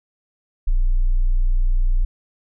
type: tone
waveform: sine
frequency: 30 Hz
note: B0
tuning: 49 cents flat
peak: -12 dBFS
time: 0.67-2.05 s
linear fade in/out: 10 ms
effects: tanh soft clip ceiling -10 dBFS